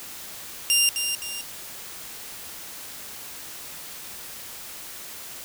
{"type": "tone with echo", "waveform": "15% pulse", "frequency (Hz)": 2794, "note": "F7", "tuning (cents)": 0, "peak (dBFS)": -10, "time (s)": [0.7, 0.89], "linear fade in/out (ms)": 0, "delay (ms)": 260, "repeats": 2, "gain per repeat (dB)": -7, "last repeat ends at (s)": 1.41, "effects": ["white hiss -39 dBFS RMS until 5.44 s"]}